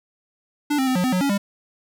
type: tone with pitch steps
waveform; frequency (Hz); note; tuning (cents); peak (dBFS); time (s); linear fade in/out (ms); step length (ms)
square; 293.6 / 263.9 / 257.5 / 180.1 / 255.7 / 183 / 279.8 / 200.3; D4 / C4 / C4 / F#3 / C4 / F#3 / C#4 / G3; 0 / +15 / -28 / -46 / -40 / -19 / +16 / +38; -19; 0.7-1.38; 10; 85
effects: none